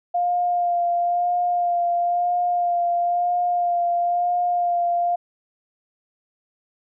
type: tone with vibrato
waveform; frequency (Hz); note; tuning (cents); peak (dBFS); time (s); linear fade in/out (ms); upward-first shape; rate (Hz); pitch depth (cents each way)
sine; 702; F5; +9; -18; 0.14-5.16; 10; sine; 1; 18
effects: none